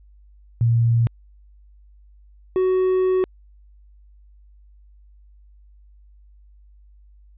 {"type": "tone pair in turn", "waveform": ["sine", "triangle"], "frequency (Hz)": [116.54, 372.3], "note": ["A#2", "F#4"], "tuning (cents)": [0, 11], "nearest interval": "octave + minor sixth", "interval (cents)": 2011, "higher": "second", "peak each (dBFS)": -14, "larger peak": "neither", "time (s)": [[0.61, 1.07], [2.56, 3.24]], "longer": "second", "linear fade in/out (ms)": 0, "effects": ["added 50 Hz sine -47 dBFS peak until 7.37 s", "resampled to 8000 Hz"]}